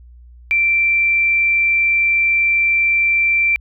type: tone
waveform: sine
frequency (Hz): 2349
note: D7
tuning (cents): 0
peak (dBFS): -12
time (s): 0.51-3.56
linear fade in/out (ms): 0
effects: added 60 Hz sine -39 dBFS peak until 3.6 s